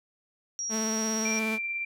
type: tone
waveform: sine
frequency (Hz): 5670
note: F8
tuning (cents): +25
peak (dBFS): -30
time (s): 0.59-1.39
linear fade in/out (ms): 0
type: tone with vibrato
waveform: sawtooth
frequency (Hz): 220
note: A3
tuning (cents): 0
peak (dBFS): -25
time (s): 0.69-1.59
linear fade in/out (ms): 50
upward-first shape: sine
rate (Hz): 17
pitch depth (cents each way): 18
type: tone with tremolo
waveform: sine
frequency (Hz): 2359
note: D7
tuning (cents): +7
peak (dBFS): -28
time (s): 1.25-1.85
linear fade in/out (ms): 5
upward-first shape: triangle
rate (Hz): 18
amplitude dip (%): 30
effects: none